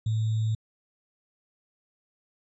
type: tone with sample-and-hold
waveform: sine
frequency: 110 Hz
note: A2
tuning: in tune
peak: -23 dBFS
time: 0.06-0.55 s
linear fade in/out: 5 ms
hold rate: 3675 Hz
effects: resampled to 22050 Hz